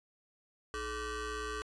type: ring-modulated tone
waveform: 25% pulse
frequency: 368.3 Hz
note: F#4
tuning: 8 cents flat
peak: -30 dBFS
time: 0.74-1.62 s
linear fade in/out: 0 ms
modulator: 795 Hz
effects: resampled to 22050 Hz